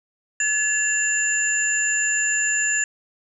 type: tone cluster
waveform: sine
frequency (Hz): 1713 / 2733 / 7120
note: A6 / F7 / A8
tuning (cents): -47 / -38 / +20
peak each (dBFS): -22 / -28 / -22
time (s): 0.4-2.84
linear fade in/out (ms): 2
effects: none